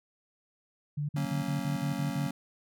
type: tone bursts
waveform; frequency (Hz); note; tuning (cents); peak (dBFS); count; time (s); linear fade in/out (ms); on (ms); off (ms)
sine; 146.83; D3; 0; -29; 8; 0.97-2.273; 10; 120; 49
type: chord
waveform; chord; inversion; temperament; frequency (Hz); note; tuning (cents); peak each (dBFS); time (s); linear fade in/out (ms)
square; F# major; none; just; 185 / 231.2 / 277.5; F#3 / A#3 / C#4; 0 / -14 / +2; -38; 1.16-2.31; 5
effects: none